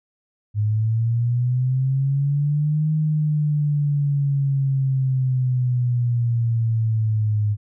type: linear two-way sweep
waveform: sine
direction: up then down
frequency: 103.83 to 155.56 to 103.83 Hz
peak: -17 dBFS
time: 0.54-7.57 s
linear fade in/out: 50 ms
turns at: 2.92 s
effects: none